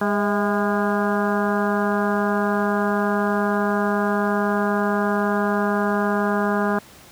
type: harmonic tone with a mistuned harmonic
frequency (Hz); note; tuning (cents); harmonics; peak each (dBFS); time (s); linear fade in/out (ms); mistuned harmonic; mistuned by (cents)
204; G#3; -31; 1 / 2 / 3 / 4 / 5 / 6 / 7 / 8; -22 / -25 / -27 / -28 / -29 / -30 / -30 / -31; 0.01-6.79; 5; 3; +62
effects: pink hiss -46 dBFS RMS until 7.11 s + high-pass 60 Hz 12 dB/octave